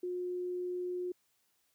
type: tone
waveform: sine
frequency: 359.3 Hz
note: F4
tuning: 49 cents sharp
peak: -34 dBFS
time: 0.03-1.12 s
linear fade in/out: 5 ms
effects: white hiss -75 dBFS RMS until 1.74 s + high-pass 60 Hz 12 dB/octave